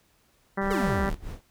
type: harmonic tone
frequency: 196 Hz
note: G3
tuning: in tune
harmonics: 1 / 2 / 3 / 4 / 5 / 6 / 7 / 8 / 9 / 10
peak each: -29 / -32 / -34 / -35 / -36 / -37 / -37 / -38 / -39 / -39 dBFS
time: 0.57-1.1 s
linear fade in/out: 10 ms
type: noise with tremolo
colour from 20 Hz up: brown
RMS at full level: -34 dBFS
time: 0.61-1.41 s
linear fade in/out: 5 ms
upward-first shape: sine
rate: 4.7 Hz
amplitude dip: 85%
type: exponential sweep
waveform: square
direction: down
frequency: 476.1 to 30.87 Hz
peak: -28 dBFS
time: 0.7-1.15 s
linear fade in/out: 10 ms
effects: pink hiss -65 dBFS RMS until 1.5 s